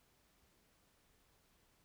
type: silence
effects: pink hiss -73 dBFS RMS until 1.84 s